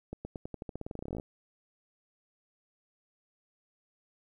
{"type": "accelerating click train", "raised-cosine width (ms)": 2, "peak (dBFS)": -25, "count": 22, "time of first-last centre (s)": [0.13, 1.199], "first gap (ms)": 120, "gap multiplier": 0.9, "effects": ["11-bit"]}